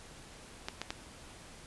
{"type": "clicks", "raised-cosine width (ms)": 0.2, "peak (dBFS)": -18, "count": 3, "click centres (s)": [0.685, 0.816, 0.905], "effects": ["pink hiss -52 dBFS RMS until 1.66 s", "resampled to 24000 Hz"]}